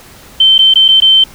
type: tone with dropouts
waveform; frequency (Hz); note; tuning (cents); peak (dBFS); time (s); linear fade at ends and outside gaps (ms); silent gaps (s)
sine; 3100; G7; -20; -3; 0.4-1.24; 5; 0.581-0.589 / 0.739-0.756 / 0.882-0.886 / 1.003-1.02
effects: pink hiss -37 dBFS RMS until 1.34 s